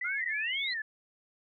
sine tone with vibrato, 1942 Hz, B6, 30 cents flat, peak -32 dBFS, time 0.01-0.82 s, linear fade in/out 5 ms, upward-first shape sine, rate 2.1 Hz, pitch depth 230 cents each way
sine exponential sweep, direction up, 1377 to 4223 Hz, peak -33 dBFS, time 0.04-0.74 s, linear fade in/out 10 ms
effects none

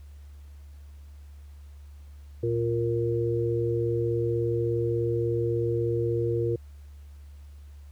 harmonic tone, 116.54 Hz, A#2, in tune, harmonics 1 / 3 / 4, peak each -28 / -28 / -28 dBFS, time 2.43-6.56 s, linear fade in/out 5 ms, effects added 72 Hz sine -43 dBFS peak until 7.91 s + pink hiss -64 dBFS RMS until 7.91 s

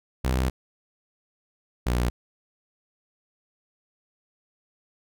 sawtooth tone pair in turn, 64.1 / 60.5 Hz, C2 / B1, -35 / -35 cents, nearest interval minor second, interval 100 cents, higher first, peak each -18 dBFS, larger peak neither, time 0.24-0.5 / 1.86-2.1 s, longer first, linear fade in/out 10 ms, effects none

